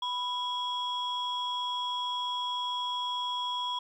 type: tone pair together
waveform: sine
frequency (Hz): 987.8 / 3323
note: B5 / G#7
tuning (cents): 0 / 0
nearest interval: octave + major sixth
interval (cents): 2100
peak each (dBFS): -31 / -32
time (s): 0.02-3.79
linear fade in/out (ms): 5
effects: tanh soft clip ceiling -25 dBFS + 11-bit